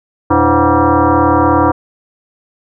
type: tone with frequency modulation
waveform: sine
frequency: 331.9 Hz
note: E4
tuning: 12 cents sharp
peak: -7 dBFS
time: 0.3-1.72 s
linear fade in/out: 10 ms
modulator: 209 Hz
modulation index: 4.3
effects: none